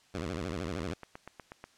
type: tone with vibrato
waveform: 10% pulse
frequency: 86.4 Hz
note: F2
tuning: 18 cents flat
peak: -26 dBFS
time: 0.14-0.94 s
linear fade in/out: 5 ms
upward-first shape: sine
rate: 13 Hz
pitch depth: 240 cents each way
type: click train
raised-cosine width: 0.5 ms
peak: -28 dBFS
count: 8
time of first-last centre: 0.79-1.641 s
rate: 8.23 Hz
effects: white hiss -64 dBFS RMS until 1.77 s + low-pass 7000 Hz 12 dB/octave